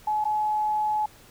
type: tone with dropouts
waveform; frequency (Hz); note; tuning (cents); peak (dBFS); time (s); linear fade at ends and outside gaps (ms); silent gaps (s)
sine; 851; G#5; +42; -22; 0.07-1.06; 5; 0.242-0.252
effects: pink hiss -52 dBFS RMS until 1.3 s